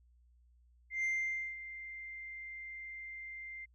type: tone with ADSR envelope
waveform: sine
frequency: 2093 Hz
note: C7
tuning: in tune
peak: -28 dBFS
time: 0.9-3.66 s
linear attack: 140 ms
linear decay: 520 ms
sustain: -15 dB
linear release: 19 ms
effects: tanh soft clip ceiling -30 dBFS + added 60 Hz sine -63 dBFS peak until 3.74 s